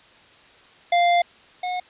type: tone pair in turn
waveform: square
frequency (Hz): 697 / 725.8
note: F5 / F#5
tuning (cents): -4 / -34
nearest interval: minor second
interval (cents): 70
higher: second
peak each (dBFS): -16 / -25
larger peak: first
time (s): 0.92-1.22 / 1.63-1.8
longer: first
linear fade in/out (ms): 5
effects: white hiss -51 dBFS RMS until 1.89 s + resampled to 8000 Hz